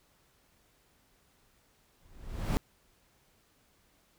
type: noise with exponential growth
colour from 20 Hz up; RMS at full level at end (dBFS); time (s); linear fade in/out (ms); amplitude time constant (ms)
brown; -23; 2.01-2.57; 0; 120
effects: pink hiss -68 dBFS RMS until 4.18 s